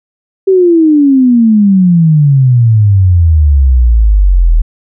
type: exponential sweep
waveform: sine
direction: down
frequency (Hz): 390 to 38.89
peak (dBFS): -3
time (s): 0.47-4.62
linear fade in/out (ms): 10
effects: none